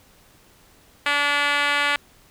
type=tone with band-pass filter; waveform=5% pulse; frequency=288.5 Hz; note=D4; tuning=31 cents flat; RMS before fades=-21 dBFS; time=1.06-1.96 s; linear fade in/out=2 ms; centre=1800 Hz; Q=0.83; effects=pink hiss -54 dBFS RMS until 2.3 s